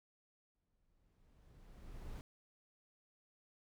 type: noise with exponential growth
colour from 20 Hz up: brown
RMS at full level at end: -45 dBFS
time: 0.55-2.21 s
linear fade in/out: 0 ms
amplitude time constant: 360 ms
effects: none